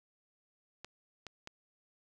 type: clicks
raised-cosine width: 0.2 ms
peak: -27 dBFS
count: 3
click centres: 0.846 / 1.267 / 1.474 s
effects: none